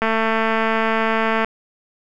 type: click train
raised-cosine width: 0.5 ms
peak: -5 dBFS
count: 319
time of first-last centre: 0.02-1.446 s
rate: 223 Hz
effects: none